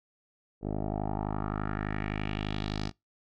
10% pulse tone with low-pass filter sweep, 51.7 Hz, G#1, 7 cents flat, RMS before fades -33 dBFS, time 0.61-2.92 s, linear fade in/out 50 ms, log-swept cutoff 500 to 5100 Hz, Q 2.9, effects noise-tail reverb RT60 0.2 s tail -26 dB re dry

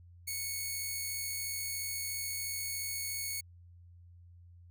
5% pulse tone, 2213 Hz, C#7, 3 cents flat, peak -25 dBFS, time 0.27-3.41 s, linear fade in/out 10 ms, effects added 87 Hz sine -53 dBFS peak until 4.7 s

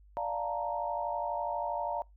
sine chord, Bb major seventh, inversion first, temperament equal, 587.3 / 698.5 / 880 / 932.3 Hz, D5 / F5 / A5 / Bb5, 0 / 0 / 0 / 0 cents, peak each -37 / -36 / -40 / -35 dBFS, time 0.17-2.02 s, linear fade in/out 0 ms, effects noise-tail reverb RT60 0.2 s tail -25 dB re dry + added 50 Hz sine -55 dBFS peak until 2.16 s

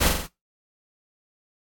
pink noise with echo, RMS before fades -20 dBFS, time 0-0.1 s, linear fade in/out 20 ms, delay 44 ms, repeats 4, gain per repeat -4 dB, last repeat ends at 0.276 s, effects noise-tail reverb RT60 0.2 s tail -21 dB re dry + AAC 64 kbps

